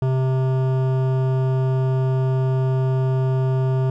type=tone with hard clipping; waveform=sine; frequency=130.81 Hz; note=C3; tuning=in tune; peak=-19 dBFS; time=0.02-3.9 s; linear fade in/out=2 ms; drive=14 dB; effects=none